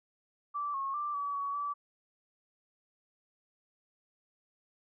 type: tone with pitch steps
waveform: sine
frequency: 1164 / 1090 / 1178 / 1143 / 1127 / 1154 Hz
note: D6 / C#6 / D6 / D6 / C#6 / D6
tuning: -16 / -29 / +5 / -47 / +28 / -31 cents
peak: -32 dBFS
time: 0.54-1.74 s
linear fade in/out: 20 ms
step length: 200 ms
effects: none